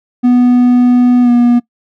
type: tone with pitch glide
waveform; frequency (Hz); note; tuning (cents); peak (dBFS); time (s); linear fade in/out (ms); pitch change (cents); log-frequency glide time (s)
triangle; 246.4 to 240.8; B3 to B3; -4 to -44; -3; 0.23-1.6; 20; -40; 1.22-1.3
effects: noise-tail reverb RT60 0.1 s tail -21 dB re dry